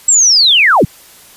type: linear sweep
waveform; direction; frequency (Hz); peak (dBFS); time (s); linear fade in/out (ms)
sine; down; 7780 to 75.4; -5; 0.08-0.85; 5
effects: white hiss -40 dBFS RMS until 1.36 s + resampled to 32000 Hz